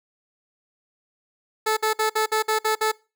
15% pulse tone bursts, 435.4 Hz, A4, 18 cents flat, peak -13 dBFS, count 8, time 1.66-2.918 s, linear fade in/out 10 ms, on 110 ms, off 54 ms, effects noise-tail reverb RT60 0.3 s tail -23 dB re dry

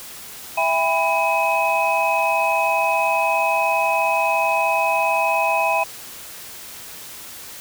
sine tone cluster, 659 / 809 / 992 / 2540 Hz, E5 / G#5 / B5 / D#7, -1 / -46 / +7 / +35 cents, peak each -22 dBFS, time 0.57-5.84 s, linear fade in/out 10 ms, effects white hiss -37 dBFS RMS until 7.6 s

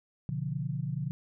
sine chord, B diminished, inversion none, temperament equal with one note detuned, 123.47 / 145.23 / 174.61 Hz, B2 / D3 / F3, 0 / -19 / 0 cents, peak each -36 / -33 / -37 dBFS, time 0.29-1.11 s, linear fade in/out 0 ms, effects none

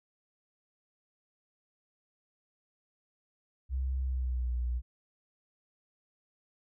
sine tone with pitch glide, 65.41 to 60.68 Hz, C2 to B1, 0 to -30 cents, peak -29 dBFS, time 3.69-4.82 s, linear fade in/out 50 ms, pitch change -130 cents, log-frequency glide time 4-4.53 s, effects none

